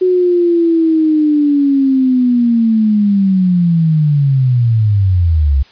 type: linear sweep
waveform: sine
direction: down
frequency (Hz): 370 to 65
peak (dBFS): -8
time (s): 0.01-5.63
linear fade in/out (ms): 10
effects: white hiss -44 dBFS RMS until 5.71 s + resampled to 11025 Hz